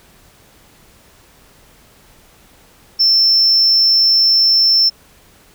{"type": "tone", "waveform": "sine", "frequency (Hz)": 5350, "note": "E8", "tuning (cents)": 25, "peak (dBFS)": -7, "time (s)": [2.99, 4.9], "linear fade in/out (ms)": 20, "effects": ["tanh soft clip ceiling -6 dBFS", "pink hiss -48 dBFS RMS until 5.54 s"]}